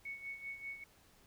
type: tone with tremolo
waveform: sine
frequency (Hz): 2217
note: C#7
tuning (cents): 0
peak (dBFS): -40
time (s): 0.05-0.84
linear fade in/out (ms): 5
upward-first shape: sine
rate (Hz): 5.1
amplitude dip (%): 70
effects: pink hiss -66 dBFS RMS until 1.26 s